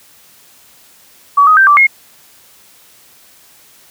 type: tone with pitch steps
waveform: sine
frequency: 1137 / 1255 / 1565 / 1167 / 2154 Hz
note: C#6 / D#6 / G6 / D6 / C7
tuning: +44 / +15 / -3 / -11 / +50 cents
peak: -4 dBFS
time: 1.37-1.87 s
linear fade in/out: 10 ms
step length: 100 ms
effects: white hiss -45 dBFS RMS until 3.9 s + high-pass 60 Hz 12 dB/octave